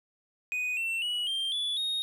triangle tone with pitch steps, 2489 / 2699 / 2926 / 3172 / 3440 / 3729 Hz, D#7 / E7 / F#7 / G7 / A7 / A#7, 0 / +40 / -20 / +20 / -40 / 0 cents, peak -27 dBFS, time 0.52-2.02 s, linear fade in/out 0 ms, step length 250 ms, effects none

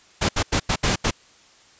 pink noise bursts at uneven times, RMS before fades -20 dBFS, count 6, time 0.21-0.29 / 0.36-0.43 / 0.52-0.6 / 0.69-0.76 / 0.83-0.96 / 1.04-1.11 s, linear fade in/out 10 ms, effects white hiss -53 dBFS RMS until 1.79 s + resampled to 16000 Hz

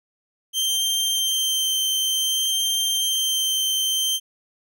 sawtooth tone with vibrato, 3136 Hz, G7, in tune, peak -17 dBFS, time 0.53-4.2 s, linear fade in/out 50 ms, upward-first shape sine, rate 0.55 Hz, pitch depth 12 cents each way, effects none

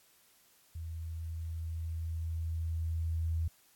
sine tone with level ramp, 81.7 Hz, E2, 15 cents flat, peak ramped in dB -38 to -29 dBFS, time 0.75-3.48 s, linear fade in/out 5 ms, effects white hiss -65 dBFS RMS until 3.75 s + AAC 64 kbps

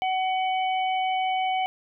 harmonic tone, 751 Hz, F#5, 26 cents sharp, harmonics 1 / 3 / 4, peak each -23 / -33 / -35 dBFS, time 0.02-1.66 s, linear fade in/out 0 ms, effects none

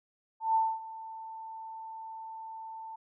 sine tone with ADSR envelope, 891 Hz, A5, 22 cents sharp, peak -22 dBFS, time 0.4-2.96 s, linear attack 150 ms, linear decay 240 ms, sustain -18 dB, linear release 8 ms, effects none

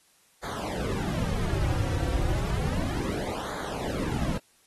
brown noise with flanger, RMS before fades -29 dBFS, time 0.43-4.38 s, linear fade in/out 5 ms, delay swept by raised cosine 0.36 to 4.86 ms, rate 0.32 Hz, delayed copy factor -1, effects white hiss -63 dBFS RMS until 4.66 s + AAC 32 kbps

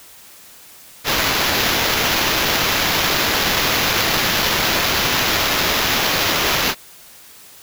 white noise with sample-and-hold, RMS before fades -18 dBFS, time 1.04-6.75 s, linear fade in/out 50 ms, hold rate 8820 Hz, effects white hiss -43 dBFS RMS until 7.62 s

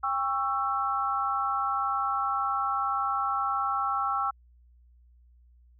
sine chord, C# diminished, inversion second, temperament just, 798.3 / 1108.7 / 1330.5 Hz, G5 / C#6 / E6, +31 / 0 / +16 cents, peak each -31 / -31 / -28 dBFS, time 0.03-4.31 s, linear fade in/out 10 ms, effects added 60 Hz sine -55 dBFS peak until 5.79 s

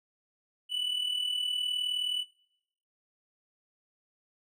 triangle tone with amplitude modulation, 2972 Hz, F#7, 7 cents sharp, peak -25 dBFS, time 0.69-2.25 s, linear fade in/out 50 ms, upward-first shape sine, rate 39.3 Hz, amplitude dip 65%, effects noise-tail reverb RT60 0.8 s tail -23 dB re dry

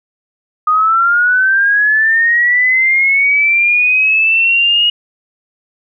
sine linear sweep, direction up, 1229 to 2888 Hz, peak -8 dBFS, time 0.67-4.9 s, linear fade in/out 5 ms, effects none

